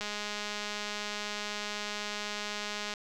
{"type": "click train", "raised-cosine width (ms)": 0.2, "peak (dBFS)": -19, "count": 610, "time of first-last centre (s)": [0.01, 2.938], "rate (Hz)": 208, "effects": []}